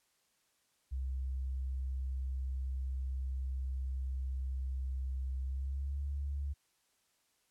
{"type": "tone with pitch glide", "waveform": "sine", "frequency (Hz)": [65.41, 70.51], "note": ["C2", "C#2"], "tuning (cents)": [0, 30], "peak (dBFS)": -34, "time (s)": [0.91, 6.54], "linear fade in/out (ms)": 20, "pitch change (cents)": 130, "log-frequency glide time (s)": [5.42, 6.01], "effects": ["white hiss -75 dBFS RMS until 7.5 s", "low-pass 11000 Hz 12 dB/octave"]}